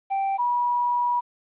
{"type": "tone pair in turn", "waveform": ["triangle", "sine"], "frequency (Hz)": [782, 969.3], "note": ["G5", "B5"], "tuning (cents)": [-4, -33], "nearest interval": "major third", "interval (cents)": 371, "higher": "second", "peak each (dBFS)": -20, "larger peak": "neither", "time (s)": [[0.1, 0.38], [0.38, 1.21]], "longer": "second", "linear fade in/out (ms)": 20, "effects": ["resampled to 8000 Hz", "10-bit"]}